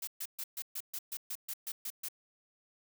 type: noise bursts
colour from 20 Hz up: blue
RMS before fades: -39 dBFS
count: 12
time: 0.02-2.086 s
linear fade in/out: 5 ms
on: 53 ms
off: 130 ms
effects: none